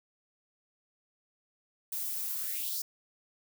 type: noise with high-pass filter sweep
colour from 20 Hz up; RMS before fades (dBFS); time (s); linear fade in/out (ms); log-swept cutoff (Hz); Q
violet; -35; 1.92-2.82; 5; 220 to 5500; 3.7
effects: none